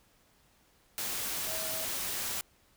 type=tone in noise; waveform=sine; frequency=642 Hz; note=E5; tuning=46 cents flat; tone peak=-42 dBFS; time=1.47-1.85 s; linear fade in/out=0 ms; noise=white; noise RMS=-35 dBFS; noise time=0.98-2.41 s; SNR=-10 dB; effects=pink hiss -66 dBFS RMS until 2.76 s